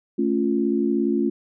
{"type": "chord", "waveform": "sine", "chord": "A augmented", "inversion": "none", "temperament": "equal", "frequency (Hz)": [220, 277.2, 349.2], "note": ["A3", "C#4", "E#4"], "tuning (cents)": [0, 0, 0], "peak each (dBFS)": -23, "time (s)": [0.18, 1.3], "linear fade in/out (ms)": 10, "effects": []}